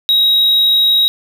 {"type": "tone", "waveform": "triangle", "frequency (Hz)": 3813, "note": "A#7", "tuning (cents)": 38, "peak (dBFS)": -7, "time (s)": [0.09, 1.08], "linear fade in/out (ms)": 0, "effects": []}